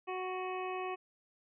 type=harmonic tone with a mistuned harmonic; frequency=370.3 Hz; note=F#4; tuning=1 cent sharp; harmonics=1 / 2 / 3 / 5 / 6 / 7 / 8; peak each=-39 / -41 / -42 / -52 / -54 / -46 / -57 dBFS; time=0.07-0.96 s; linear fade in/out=20 ms; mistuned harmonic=7; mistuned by=-28 cents; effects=none